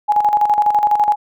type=tone with tremolo; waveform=sine; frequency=835 Hz; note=G#5; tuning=9 cents sharp; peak=-9 dBFS; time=0.08-1.16 s; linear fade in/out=20 ms; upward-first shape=square; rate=12 Hz; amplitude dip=60%; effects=none